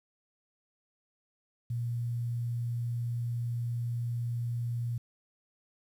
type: tone with quantisation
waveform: sine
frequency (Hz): 118.8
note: A#2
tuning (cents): +33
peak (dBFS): -30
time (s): 1.7-4.98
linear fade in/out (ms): 5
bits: 10
effects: none